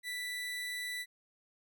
30% pulse tone, 1975.5 Hz, B6, in tune, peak -34 dBFS, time 0.03-1.06 s, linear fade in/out 50 ms, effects none

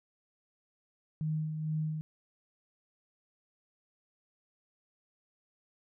sine tone with tremolo, 155.56 Hz, D#3, in tune, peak -29 dBFS, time 1.21-2.01 s, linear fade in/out 0 ms, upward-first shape sine, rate 2.2 Hz, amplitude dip 45%, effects none

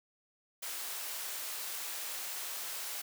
white high-pass noise, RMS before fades -40 dBFS, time 0.62-3.02 s, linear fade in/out 10 ms, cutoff 540 Hz, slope 12 dB/octave, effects none

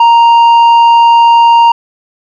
sine tone with tanh clipping, 932.3 Hz, A#5, in tune, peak -3 dBFS, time 0-1.72 s, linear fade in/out 5 ms, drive 6 dB, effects none

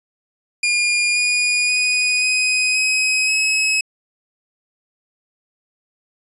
sawtooth tone with pitch steps, 2421 / 2449 / 2478 / 2506 / 2535 / 2565 Hz, D#7 / D#7 / D#7 / D#7 / D#7 / E7, -48 / -28 / -8 / +12 / +32 / -48 cents, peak -12 dBFS, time 0.63-3.81 s, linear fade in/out 5 ms, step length 530 ms, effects resampled to 24000 Hz

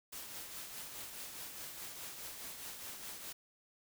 white noise with tremolo, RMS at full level -45 dBFS, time 0.12-3.33 s, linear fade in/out 10 ms, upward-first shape triangle, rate 4.8 Hz, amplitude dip 45%, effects none

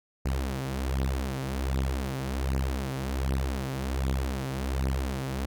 sawtooth beating tone pair, 65.9 / 67.2 Hz, C2 / C2, +13 / +47 cents, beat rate 1.3 Hz, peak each -26 / -27 dBFS, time 0.25-5.46 s, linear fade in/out 10 ms, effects none

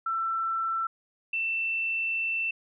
sine tone pair in turn, 1338 / 2676 Hz, E6 / E7, +25 / +25 cents, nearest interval octave, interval 1200 cents, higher second, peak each -26 dBFS, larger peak neither, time 0.06-0.87 / 1.33-2.51 s, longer second, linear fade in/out 5 ms, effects none

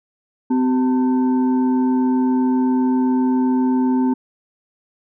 sine tone with frequency modulation, 256.2 Hz, C4, 36 cents flat, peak -14 dBFS, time 0.5-4.14 s, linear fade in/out 10 ms, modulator 640 Hz, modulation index 0.47, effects none

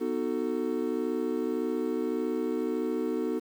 triangle chord, B dominant seventh, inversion none, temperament just, 246.9 / 308.7 / 370.4 / 444.5 Hz, B3 / D#4 / F#4 / A4, 0 / -14 / +2 / +18 cents, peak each -31 dBFS, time 0-3.4 s, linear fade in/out 20 ms, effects 9-bit

